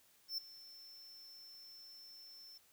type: tone with ADSR envelope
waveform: square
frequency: 5350 Hz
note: E8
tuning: 25 cents sharp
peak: -36 dBFS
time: 0.28-2.58 s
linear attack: 100 ms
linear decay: 4 ms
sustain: -18 dB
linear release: 6 ms
effects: white hiss -69 dBFS RMS until 2.72 s